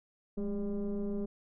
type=tone with frequency modulation; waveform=sine; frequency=207.7 Hz; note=G#3; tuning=in tune; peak=-30 dBFS; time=0.37-1.26 s; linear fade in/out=10 ms; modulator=194 Hz; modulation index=1.1; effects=tanh soft clip ceiling -29 dBFS